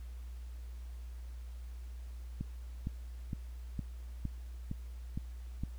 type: click train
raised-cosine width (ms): 5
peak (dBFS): -24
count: 8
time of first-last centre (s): 2.41-5.636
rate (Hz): 2.17
effects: added 60 Hz sine -42 dBFS peak until 5.78 s + pink hiss -64 dBFS RMS until 5.78 s